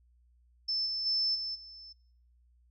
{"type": "tone with level steps", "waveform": "sine", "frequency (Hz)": 5280, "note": "E8", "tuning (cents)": 2, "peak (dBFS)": [-29, -32, -27, -34, -47], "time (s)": [0.68, 1.93], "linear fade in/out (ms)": 10, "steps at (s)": [0.85, 1.05, 1.34, 1.54], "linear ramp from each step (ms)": 20, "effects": ["noise-tail reverb RT60 0.8 s tail -26 dB re dry", "added 60 Hz sine -62 dBFS peak until 2.7 s"]}